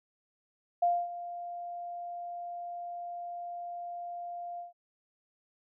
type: tone with ADSR envelope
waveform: sine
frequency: 698.5 Hz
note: F5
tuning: in tune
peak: -22 dBFS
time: 0.82-4.73 s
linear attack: 8 ms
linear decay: 250 ms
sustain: -15 dB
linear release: 140 ms
effects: none